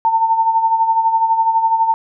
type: tone with tremolo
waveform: sine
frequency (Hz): 900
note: A5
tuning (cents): +39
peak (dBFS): -9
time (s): 0.05-1.94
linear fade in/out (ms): 0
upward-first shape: sine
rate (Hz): 12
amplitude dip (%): 60
effects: none